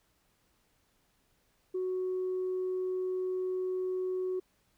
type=tone; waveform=sine; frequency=370 Hz; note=F#4; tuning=in tune; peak=-29 dBFS; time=1.74-4.4 s; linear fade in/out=10 ms; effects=tanh soft clip ceiling -27 dBFS + pink hiss -72 dBFS RMS until 4.77 s